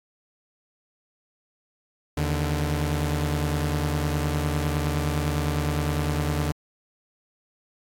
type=tone pair together; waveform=sawtooth; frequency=78.32 / 146.83 Hz; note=D#2 / D3; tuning=+12 / 0 cents; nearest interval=major seventh; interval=1088 cents; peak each=-22 dBFS; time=2.17-6.52 s; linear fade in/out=5 ms; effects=AAC 64 kbps